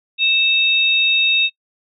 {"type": "tone pair together", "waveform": "sine", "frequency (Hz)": [2637, 3726], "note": ["E7", "A#7"], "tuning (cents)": [0, -2], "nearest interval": "tritone", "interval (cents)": 598, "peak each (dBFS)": -15, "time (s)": [0.18, 1.5], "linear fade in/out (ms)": 50, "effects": ["noise-tail reverb RT60 0.1 s tail -25 dB re dry"]}